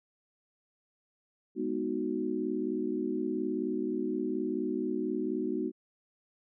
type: chord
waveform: sine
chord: G# minor seventh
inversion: none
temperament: equal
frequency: 207.7 / 246.9 / 311.1 / 370 Hz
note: G#3 / B3 / D#4 / F#4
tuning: 0 / 0 / 0 / 0 cents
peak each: -38 / -35 / -34 / -34 dBFS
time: 1.55-5.72 s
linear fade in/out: 50 ms
effects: none